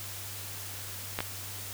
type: clicks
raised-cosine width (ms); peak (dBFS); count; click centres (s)
0.3; -14; 2; 1.189 / 1.205
effects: added 98 Hz sine -45 dBFS peak until 1.73 s + white hiss -41 dBFS RMS until 1.73 s